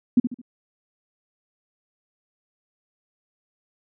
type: tone with echo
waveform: sine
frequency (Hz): 244.9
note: B3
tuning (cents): -14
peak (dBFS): -11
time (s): 0.17-0.2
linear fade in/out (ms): 5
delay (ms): 72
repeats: 3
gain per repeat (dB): -9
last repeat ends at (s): 0.416
effects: none